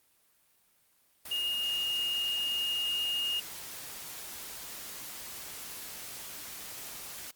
sine tone in noise, 2847 Hz, F7, 33 cents sharp, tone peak -29 dBFS, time 1.31-3.4 s, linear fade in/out 5 ms, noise white, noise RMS -43 dBFS, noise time 1.25-7.31 s, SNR +11 dB, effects white hiss -68 dBFS RMS until 7.35 s + Opus 32 kbps

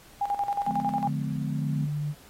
sine tone with tremolo, 810 Hz, G#5, 43 cents flat, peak -23 dBFS, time 0.21-1.08 s, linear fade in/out 5 ms, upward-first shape square, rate 11 Hz, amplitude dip 70%
sine chord, D diminished seventh, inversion none, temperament just, 146.83 / 176.2 / 211.4 / 253.7 Hz, D3 / F3 / Ab3 / Cb4, 0 / +16 / +31 / +47 cents, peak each -38 / -36 / -33 / -35 dBFS, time 0.65-1.88 s, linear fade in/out 50 ms
sine tone with pitch glide, 146 to 147.87 Hz, D3 to D3, -10 to +12 cents, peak -27 dBFS, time 1.04-2.15 s, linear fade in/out 50 ms, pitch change +22 cents, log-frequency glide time 1.24-1.51 s
effects pink hiss -53 dBFS RMS until 2.29 s + AAC 48 kbps

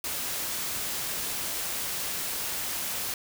white noise, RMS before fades -32 dBFS, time 0.04-3.14 s, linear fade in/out 2 ms, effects none

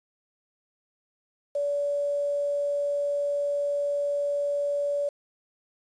sine tone with quantisation, 574 Hz, D5, 40 cents flat, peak -24 dBFS, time 1.55-5.09 s, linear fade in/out 5 ms, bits 8, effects resampled to 22050 Hz

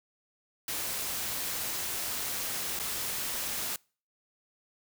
white noise with dropouts, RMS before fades -34 dBFS, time 0.68-3.76 s, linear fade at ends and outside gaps 2 ms, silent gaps 2.791-2.797 s, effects noise-tail reverb RT60 0.4 s tail -26 dB re dry

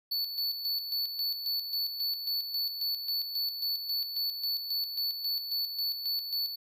square tone with tremolo, 4459 Hz, C#8, 9 cents sharp, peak -29 dBFS, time 0.11-6.56 s, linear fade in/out 10 ms, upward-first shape square, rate 3.7 Hz, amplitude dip 55%, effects none

